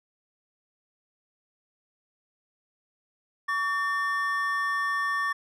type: tone pair together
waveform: triangle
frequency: 1133.9 / 1800 Hz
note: C#6 / A6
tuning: +39 / +39 cents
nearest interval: minor sixth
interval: 800 cents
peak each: -26 / -26 dBFS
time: 3.48-5.33 s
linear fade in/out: 10 ms
effects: none

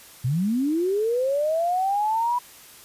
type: linear sweep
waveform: sine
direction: up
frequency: 115 to 987.8 Hz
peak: -20 dBFS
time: 0.24-2.39 s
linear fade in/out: 10 ms
effects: white hiss -47 dBFS RMS until 2.84 s + resampled to 32000 Hz

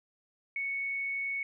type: tone with frequency modulation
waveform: sine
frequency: 2217 Hz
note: C#7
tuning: in tune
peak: -31 dBFS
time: 0.56-1.43 s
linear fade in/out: 2 ms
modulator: 22.6 Hz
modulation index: 0.28
effects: none

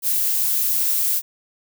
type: noise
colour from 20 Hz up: violet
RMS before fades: -20 dBFS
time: 0.02-1.22 s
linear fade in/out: 50 ms
effects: none

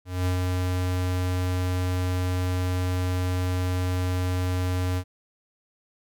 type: tone with ADSR envelope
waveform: square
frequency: 91 Hz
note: F#2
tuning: 28 cents flat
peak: -22 dBFS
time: 0.05-5.04 s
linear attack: 210 ms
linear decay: 110 ms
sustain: -2 dB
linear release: 66 ms
effects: none

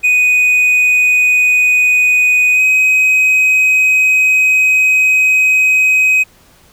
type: tone with pitch glide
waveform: triangle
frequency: 2489 to 2524 Hz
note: D#7 to D#7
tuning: 0 to +24 cents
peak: -6 dBFS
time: 0.03-6.24 s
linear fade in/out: 20 ms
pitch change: +24 cents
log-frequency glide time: 2.53-2.62 s
effects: pink hiss -47 dBFS RMS until 6.72 s

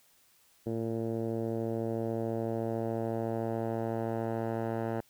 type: tone with low-pass filter sweep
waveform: 10% pulse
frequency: 113.8 Hz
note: A#2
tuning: 41 cents flat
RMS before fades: -33 dBFS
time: 0.66-5.01 s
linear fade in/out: 10 ms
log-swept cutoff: 420 to 1100 Hz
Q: 1.3
effects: white hiss -65 dBFS RMS until 5.09 s

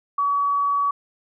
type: tone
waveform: sine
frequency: 1135 Hz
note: C#6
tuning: 41 cents sharp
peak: -18 dBFS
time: 0.18-0.91 s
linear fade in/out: 5 ms
effects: none

